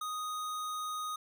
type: tone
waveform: square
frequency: 1244.5 Hz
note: D#6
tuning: in tune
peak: -36 dBFS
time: 0.01-1.16 s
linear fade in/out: 5 ms
effects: none